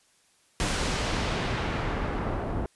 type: noise with low-pass filter sweep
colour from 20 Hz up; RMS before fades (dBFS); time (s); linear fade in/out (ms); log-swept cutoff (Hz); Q
pink; -29; 0.6-2.66; 0; 9700 to 780; 0.72
effects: white hiss -64 dBFS RMS until 2.75 s + resampled to 24000 Hz